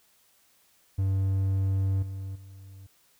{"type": "tone with level steps", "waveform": "triangle", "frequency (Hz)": 96.4, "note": "G2", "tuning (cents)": -28, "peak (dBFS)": [-21, -31, -42], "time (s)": [0.98, 2.87], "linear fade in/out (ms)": 10, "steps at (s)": [2.02, 2.35], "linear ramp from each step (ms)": 10, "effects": ["white hiss -64 dBFS RMS until 3.19 s"]}